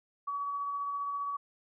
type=tone with tremolo; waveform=sine; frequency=1135 Hz; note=C#6; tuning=41 cents sharp; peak=-31 dBFS; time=0.27-1.37 s; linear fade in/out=10 ms; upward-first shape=sine; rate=15 Hz; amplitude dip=25%; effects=none